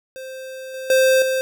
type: tone with level steps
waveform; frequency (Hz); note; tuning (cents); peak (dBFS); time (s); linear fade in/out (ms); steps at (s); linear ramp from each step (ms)
square; 523.3; C5; 0; -32 / -29 / -13 / -19; 0.16-1.41; 0; 0.74 / 0.9 / 1.22; 2
effects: none